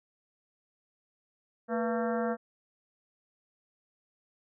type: harmonic tone with a mistuned harmonic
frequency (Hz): 226.7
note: A#3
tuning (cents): -48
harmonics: 1 / 2 / 3 / 4 / 5 / 6 / 7 / 8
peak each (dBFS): -32 / -32 / -34 / -43 / -43 / -41 / -43 / -48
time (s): 1.68-2.37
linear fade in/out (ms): 50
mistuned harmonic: 2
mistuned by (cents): +120
effects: none